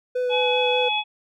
triangle tone with vibrato, 497.8 Hz, B4, 14 cents sharp, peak -19 dBFS, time 0.15-0.89 s, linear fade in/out 10 ms, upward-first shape sine, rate 5.1 Hz, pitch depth 11 cents each way
harmonic tone, 848 Hz, G#5, 36 cents sharp, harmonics 1 / 3 / 4, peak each -25 / -25 / -25 dBFS, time 0.29-1.04 s, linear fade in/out 50 ms
effects none

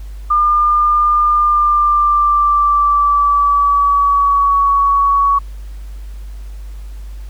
sine tone with pitch glide, 1203 to 1122.4 Hz, D6 to C#6, +41 to +21 cents, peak -9 dBFS, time 0.3-5.39 s, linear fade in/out 10 ms, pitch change -120 cents, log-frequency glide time 1.35-4.67 s, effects added 50 Hz sine -26 dBFS peak until 7.29 s + pink hiss -48 dBFS RMS until 7.29 s

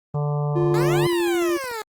harmonic tone, 146.7 Hz, D3, 2 cents flat, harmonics 1 / 3 / 4 / 5 / 6 / 7 / 8, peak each -21 / -31 / -33 / -35 / -37 / -38 / -39 dBFS, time 0.14-1.07 s, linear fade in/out 5 ms
triangle tone with pitch glide, 349.2 to 345.4 Hz, F4 to F4, 0 to -19 cents, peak -17 dBFS, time 0.55-1.58 s, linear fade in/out 20 ms, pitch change -19 cents, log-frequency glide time 1.06-1.16 s
15% pulse exponential two-way sweep, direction up then down, 406.3 to 1042 to 417.9 Hz, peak -21 dBFS, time 0.74-1.82 s, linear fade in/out 2 ms, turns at 1.07 s
click train, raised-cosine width 1 ms, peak -27 dBFS, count 9, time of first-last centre 1.13-1.714 s, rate 13.7 Hz
effects Opus 24 kbps

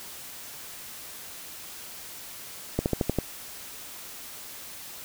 slowing click train, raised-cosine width 2 ms, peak -10 dBFS, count 6, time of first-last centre 2.79-3.187 s, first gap 69 ms, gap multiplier 1.07, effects white hiss -42 dBFS RMS until 5.04 s

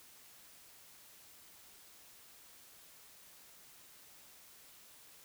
silence, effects white hiss -59 dBFS RMS until 5.24 s

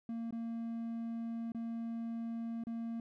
triangle tone with dropouts, 230 Hz, A#3, 23 cents flat, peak -35 dBFS, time 0.09-3 s, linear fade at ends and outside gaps 2 ms, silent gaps 0.308-0.325 / 1.52-1.547 / 2.638-2.669 s, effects none

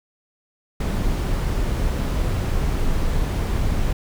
brown noise, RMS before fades -21 dBFS, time 0.8-3.93 s, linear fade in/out 5 ms, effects none

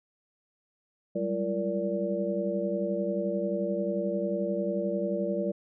sine tone cluster, 191.1 / 202.4 / 341 / 467.2 / 579 Hz, G3 / G#3 / F4 / A#4 / D5, -44 / -44 / -41 / +4 / -25 cents, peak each -33 / -36 / -34 / -34 / -31 dBFS, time 1.15-5.52 s, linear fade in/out 10 ms, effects none

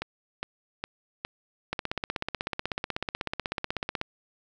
two click trains, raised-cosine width 0.3 ms, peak -13 / -15 dBFS, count 38 / 4, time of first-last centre 1.73-4.014 / 0.02-1.25 s, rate 16.2 / 2.44 Hz, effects none

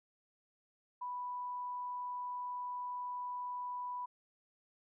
sine tone, 987.8 Hz, B5, in tune, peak -38 dBFS, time 1.01-4.06 s, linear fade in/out 10 ms, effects none

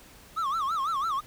triangle tone with vibrato, 1200 Hz, D6, 37 cents sharp, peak -24 dBFS, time 0.36-1.21 s, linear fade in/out 20 ms, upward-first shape sine, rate 6 Hz, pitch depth 210 cents each way, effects pink hiss -52 dBFS RMS until 1.26 s

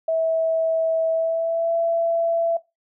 sine tone with pitch glide, 650 to 669.4 Hz, E5 to E5, -24 to +26 cents, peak -18 dBFS, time 0.08-2.57 s, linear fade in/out 5 ms, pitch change +50 cents, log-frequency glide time 1.1-1.75 s, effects noise-tail reverb RT60 0.2 s tail -18 dB re dry

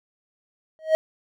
triangle tone with exponential growth, 633 Hz, D#5, 30 cents sharp, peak -9 dBFS, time 0.79-0.95 s, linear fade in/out 0 ms, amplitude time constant 34 ms, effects none

